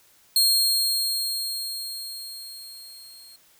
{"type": "tone with level ramp", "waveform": "sawtooth", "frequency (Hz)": 4240, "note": "C8", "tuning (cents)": 22, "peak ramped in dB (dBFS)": [-13, -43], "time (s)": [0.36, 3.36], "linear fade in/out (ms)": 2, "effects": ["white hiss -58 dBFS RMS until 3.59 s"]}